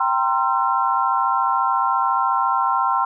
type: chord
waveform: sine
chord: C dominant seventh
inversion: second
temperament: equal with one note detuned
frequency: 784 / 932.3 / 1046.5 / 1351.7 Hz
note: G5 / Bb5 / C6 / E6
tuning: 0 / 0 / 0 / +43 cents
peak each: -23 / -23 / -20 / -23 dBFS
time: 0-3.05 s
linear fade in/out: 5 ms
effects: none